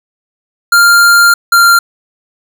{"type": "tone pair in turn", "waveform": "square", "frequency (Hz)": [1396.9, 1387.3], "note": ["F6", "F6"], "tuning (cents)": [0, -12], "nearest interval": "unison", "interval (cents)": 12, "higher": "first", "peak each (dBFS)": -4, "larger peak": "neither", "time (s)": [[0.72, 1.34], [1.52, 1.79]], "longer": "first", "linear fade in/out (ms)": 5, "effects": ["7-bit"]}